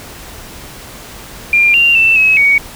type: tone with pitch steps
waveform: sine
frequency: 2394 / 2776 / 2668 / 2566 / 2243 Hz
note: D7 / F7 / E7 / E7 / C#7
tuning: +33 / -11 / +20 / -47 / +20 cents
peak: -6 dBFS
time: 1.53-2.58 s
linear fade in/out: 2 ms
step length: 210 ms
effects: pink hiss -32 dBFS RMS until 2.75 s